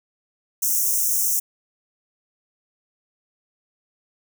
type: high-pass noise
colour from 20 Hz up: white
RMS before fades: -21 dBFS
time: 0.62-1.4 s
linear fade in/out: 10 ms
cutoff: 5600 Hz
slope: 96 dB/octave
effects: none